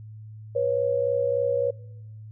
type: tone pair together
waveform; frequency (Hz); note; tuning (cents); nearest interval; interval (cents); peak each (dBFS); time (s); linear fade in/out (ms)
sine; 488.6 / 552; B4 / C#5; -19 / -7; major second; 212; -24; 0.55-1.71; 10
effects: noise-tail reverb RT60 0.9 s tail -23 dB re dry + added 108 Hz sine -39 dBFS peak until 2.31 s